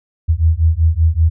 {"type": "beating tone pair", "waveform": "sine", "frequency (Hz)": [78.7, 83.9], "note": ["D#2", "E2"], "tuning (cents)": [20, 31], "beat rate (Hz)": 5.2, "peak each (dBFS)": -13, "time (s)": [0.28, 1.3], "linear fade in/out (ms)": 20, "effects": []}